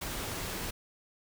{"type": "noise", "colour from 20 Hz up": "pink", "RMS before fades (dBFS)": -37, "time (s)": [0.01, 0.71], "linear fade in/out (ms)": 10, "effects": []}